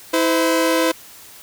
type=tone pair together; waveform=sawtooth; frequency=325.2 / 511.2 Hz; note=E4 / C5; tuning=-23 / -40 cents; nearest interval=minor sixth; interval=783 cents; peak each=-14 dBFS; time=0.13-0.92 s; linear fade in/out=10 ms; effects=white hiss -42 dBFS RMS until 1.42 s